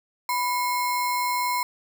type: tone with sample-and-hold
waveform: sine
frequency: 987.8 Hz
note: B5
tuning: in tune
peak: -22 dBFS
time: 0.29-1.63 s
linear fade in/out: 2 ms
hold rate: 3150 Hz
effects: none